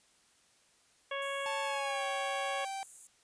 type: harmonic tone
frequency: 554 Hz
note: C#5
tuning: 1 cent flat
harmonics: 1 / 2 / 3 / 4 / 5 / 6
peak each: -38 / -40 / -42 / -43 / -46 / -45 dBFS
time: 1.11-2.65 s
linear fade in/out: 5 ms
type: high-pass noise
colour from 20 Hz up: white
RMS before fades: -49 dBFS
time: 1.22-3.07 s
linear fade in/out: 0 ms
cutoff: 6600 Hz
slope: 96 dB/octave
type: tone with pitch glide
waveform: 45% pulse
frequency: 880 to 779.5 Hz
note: A5 to G5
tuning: 0 to -10 cents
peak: -37 dBFS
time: 1.46-2.83 s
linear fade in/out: 0 ms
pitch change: -210 cents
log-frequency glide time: 1.62-2.05 s
effects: white hiss -67 dBFS RMS until 3.23 s + resampled to 22050 Hz